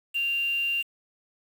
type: tone with quantisation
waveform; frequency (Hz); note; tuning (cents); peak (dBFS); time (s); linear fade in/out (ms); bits
sine; 2780; F7; -9; -24; 0.14-0.83; 20; 7
effects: none